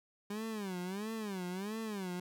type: tone with vibrato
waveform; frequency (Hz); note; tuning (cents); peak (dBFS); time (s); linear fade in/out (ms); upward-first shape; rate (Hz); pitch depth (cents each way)
30% pulse; 199.8; G3; +33; -35; 0.3-2.2; 5; sine; 1.5; 200
effects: none